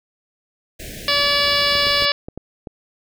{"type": "band-stop noise", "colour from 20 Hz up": "pink", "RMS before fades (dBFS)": -34, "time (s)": [0.79, 2.06], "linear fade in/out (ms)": 10, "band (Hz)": [700, 1600], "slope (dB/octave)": 96}
{"type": "harmonic tone", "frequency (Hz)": 574, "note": "D5", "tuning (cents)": -40, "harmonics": [1, 2, 3, 4, 5, 6, 7, 8, 9], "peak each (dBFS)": [-24, -24, -24, -24, -24, -24, -24, -24, -24], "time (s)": [1.08, 2.12], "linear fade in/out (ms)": 2}
{"type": "clicks", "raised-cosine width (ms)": 2, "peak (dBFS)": -18, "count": 6, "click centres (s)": [1.753, 1.869, 2.023, 2.285, 2.376, 2.672]}
{"effects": []}